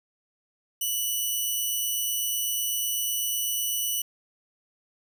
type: tone with amplitude modulation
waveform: 5% pulse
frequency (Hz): 2960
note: F#7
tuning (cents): 0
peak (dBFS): -16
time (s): 0.81-4.02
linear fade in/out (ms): 5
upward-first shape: sine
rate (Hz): 108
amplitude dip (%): 25
effects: none